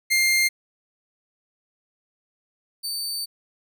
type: tone pair in turn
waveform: sawtooth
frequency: 2110 / 4570 Hz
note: C7 / D8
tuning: +14 / -48 cents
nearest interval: octave + minor second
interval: 1338 cents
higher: second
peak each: -14 / -24 dBFS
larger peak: first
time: 0.1-0.49 / 2.83-3.26 s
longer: second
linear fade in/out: 20 ms
effects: none